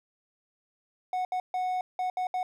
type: tone bursts at uneven times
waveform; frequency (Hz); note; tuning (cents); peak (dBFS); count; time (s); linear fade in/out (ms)
triangle; 736; F#5; -9; -25; 6; 1.13-1.25 / 1.32-1.4 / 1.54-1.81 / 1.99-2.1 / 2.17-2.27 / 2.34-2.43; 2
effects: none